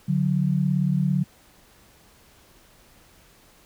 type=tone pair together; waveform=sine; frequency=145.3 / 183.07 Hz; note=D3 / F#3; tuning=-18 / -18 cents; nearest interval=major third; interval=400 cents; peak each=-22 / -22 dBFS; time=0.08-1.24 s; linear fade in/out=10 ms; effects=pink hiss -55 dBFS RMS until 3.65 s